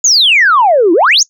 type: exponential two-way sweep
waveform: sine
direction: down then up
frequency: 7040 to 317.4 to 7040 Hz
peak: -4 dBFS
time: 0.04-1.23 s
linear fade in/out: 5 ms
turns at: 0.93 s
effects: noise-tail reverb RT60 0.1 s tail -22 dB re dry + tanh soft clip ceiling 0 dBFS